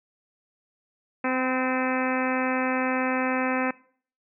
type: harmonic tone with a mistuned harmonic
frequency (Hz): 257.9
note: C4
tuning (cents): -25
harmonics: 1 / 2 / 3 / 4 / 5 / 6 / 7 / 8 / 9 / 10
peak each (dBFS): -27 / -30 / -32 / -33 / -34 / -35 / -35 / -36 / -37 / -37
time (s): 1.24-3.71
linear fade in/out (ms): 5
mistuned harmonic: 4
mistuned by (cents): -18
effects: noise-tail reverb RT60 0.5 s tail -21 dB re dry